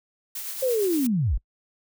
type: noise with tremolo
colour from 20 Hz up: blue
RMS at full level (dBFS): -32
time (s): 0.35-1.07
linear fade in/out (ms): 5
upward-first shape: triangle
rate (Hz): 8.8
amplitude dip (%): 40
type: linear sweep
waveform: sine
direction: down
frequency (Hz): 540 to 32.77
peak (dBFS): -20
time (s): 0.62-1.38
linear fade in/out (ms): 10
effects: noise-tail reverb RT60 0.1 s tail -26 dB re dry